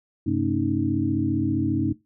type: tone cluster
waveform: sine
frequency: 97.4 / 132.9 / 224.9 / 277.6 / 312.7 Hz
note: G2 / C3 / A3 / C#4 / D#4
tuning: -11 / +27 / +38 / +3 / +9 cents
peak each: -28 / -29 / -29 / -26 / -25 dBFS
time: 0.26-1.93 s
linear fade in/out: 10 ms
effects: noise-tail reverb RT60 0.2 s tail -18 dB re dry